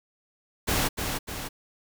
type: noise with echo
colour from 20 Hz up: pink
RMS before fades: -25 dBFS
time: 0.67-0.89 s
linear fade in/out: 20 ms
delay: 300 ms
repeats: 2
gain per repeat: -5 dB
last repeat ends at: 1.49 s
effects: none